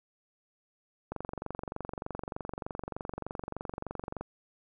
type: click train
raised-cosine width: 1 ms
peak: -22 dBFS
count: 73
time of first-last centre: 1.12-4.21 s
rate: 23.3 Hz
effects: none